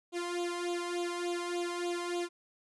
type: tone with flanger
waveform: sawtooth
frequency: 349.2 Hz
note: F4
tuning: in tune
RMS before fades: -35 dBFS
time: 0.12-2.29 s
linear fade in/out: 50 ms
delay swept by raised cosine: 0.27 to 0.99 ms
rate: 3.4 Hz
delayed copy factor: +0.9
effects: resampled to 24000 Hz